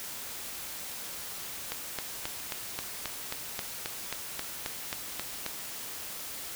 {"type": "click train", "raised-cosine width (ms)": 0.2, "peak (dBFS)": -15, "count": 15, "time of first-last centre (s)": [1.72, 5.463], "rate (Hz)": 3.74, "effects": ["white hiss -40 dBFS RMS until 6.55 s"]}